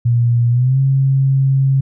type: tone with pitch glide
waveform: sine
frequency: 119 to 135.13 Hz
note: A#2 to C#3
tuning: +36 to -44 cents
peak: -10 dBFS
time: 0.05-1.81 s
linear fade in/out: 10 ms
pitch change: +220 cents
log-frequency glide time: 0.5-0.79 s
effects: none